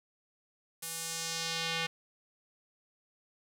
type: tone with band-pass filter sweep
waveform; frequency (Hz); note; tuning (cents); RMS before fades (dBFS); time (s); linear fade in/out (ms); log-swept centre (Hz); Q
square; 164.81; E3; 0; -36; 0.82-1.87; 10; 11000 to 2800; 1.3
effects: 10-bit